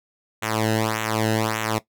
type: tone with flanger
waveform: sawtooth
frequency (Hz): 110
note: A2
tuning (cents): 0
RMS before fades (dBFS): -23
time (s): 0.42-1.79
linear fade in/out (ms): 10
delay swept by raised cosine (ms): 0.2 to 0.89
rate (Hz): 1.7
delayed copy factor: -0.9
effects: noise-tail reverb RT60 0.1 s tail -17 dB re dry